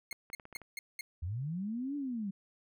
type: tone bursts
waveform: sawtooth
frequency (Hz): 2148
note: C7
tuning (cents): +45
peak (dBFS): -35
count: 5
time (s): 0.11-1.01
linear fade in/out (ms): 2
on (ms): 20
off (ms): 200
type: clicks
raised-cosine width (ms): 0.5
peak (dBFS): -35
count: 7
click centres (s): 0.127 / 0.301 / 0.398 / 0.454 / 0.527 / 0.561 / 0.617
type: linear two-way sweep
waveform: sine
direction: up then down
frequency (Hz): 76.3 to 293.5 to 187.4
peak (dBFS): -34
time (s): 1.22-2.31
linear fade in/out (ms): 10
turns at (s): 1.96
effects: none